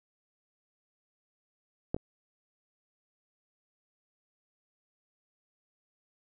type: clicks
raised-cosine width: 2 ms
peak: -16 / -26 dBFS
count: 2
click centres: 1.945 / 1.965 s
effects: none